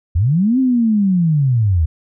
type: linear two-way sweep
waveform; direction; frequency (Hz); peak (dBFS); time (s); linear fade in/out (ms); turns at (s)
sine; up then down; 73.8 to 266.4 to 73.8; -11; 0.15-1.86; 10; 0.59
effects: none